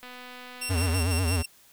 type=click train; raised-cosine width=0.3 ms; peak=-28 dBFS; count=235; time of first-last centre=0.03-0.97 s; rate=249 Hz
type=tone with tremolo; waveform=15% pulse; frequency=2731 Hz; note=F7; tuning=39 cents flat; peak=-23 dBFS; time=0.61-1.46 s; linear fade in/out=10 ms; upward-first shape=square; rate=6 Hz; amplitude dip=50%
type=tone with vibrato; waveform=square; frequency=87.31 Hz; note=F2; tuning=in tune; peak=-24 dBFS; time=0.69-1.43 s; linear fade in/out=20 ms; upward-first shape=sine; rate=8.1 Hz; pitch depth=140 cents each way
effects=white hiss -57 dBFS RMS until 1.72 s